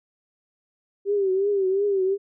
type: tone with vibrato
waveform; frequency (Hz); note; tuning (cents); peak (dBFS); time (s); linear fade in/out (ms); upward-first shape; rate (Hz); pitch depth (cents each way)
sine; 392; G4; 0; -19; 1.05-2.18; 50; triangle; 2.8; 98
effects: none